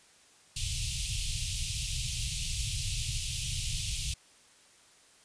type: band-stop noise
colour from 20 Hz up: pink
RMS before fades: -33 dBFS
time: 0.56-4.14 s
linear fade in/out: 5 ms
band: 140 to 2600 Hz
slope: 48 dB/octave
effects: white hiss -60 dBFS RMS until 5.24 s + resampled to 22050 Hz